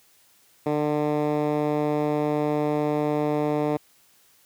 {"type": "tone with band-pass filter", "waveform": "10% pulse", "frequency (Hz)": 149.3, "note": "D3", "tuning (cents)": 29, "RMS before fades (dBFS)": -24, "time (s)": [0.66, 3.77], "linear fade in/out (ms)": 5, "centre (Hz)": 380, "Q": 0.77, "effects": ["white hiss -59 dBFS RMS until 4.45 s", "high-pass 60 Hz 12 dB/octave"]}